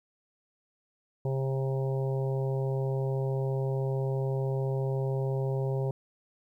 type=harmonic tone; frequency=133.9 Hz; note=C3; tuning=40 cents sharp; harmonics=1 / 3 / 4 / 5 / 6 / 7; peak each=-28 / -34 / -37 / -45 / -46 / -47 dBFS; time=1.25-5.91 s; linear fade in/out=2 ms; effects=11-bit